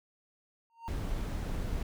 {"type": "tone with exponential growth", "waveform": "triangle", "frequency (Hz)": 921, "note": "A#5", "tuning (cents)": -21, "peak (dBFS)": -33, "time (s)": [0.7, 0.88], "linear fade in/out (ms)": 0, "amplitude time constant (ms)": 39}
{"type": "noise", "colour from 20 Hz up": "brown", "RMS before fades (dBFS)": -34, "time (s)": [0.88, 1.83], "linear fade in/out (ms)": 5}
{"effects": []}